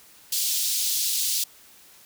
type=high-pass noise; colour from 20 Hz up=pink; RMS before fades=-25 dBFS; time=0.32-1.44 s; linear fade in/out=5 ms; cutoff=3800 Hz; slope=24 dB/octave; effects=white hiss -52 dBFS RMS until 2.05 s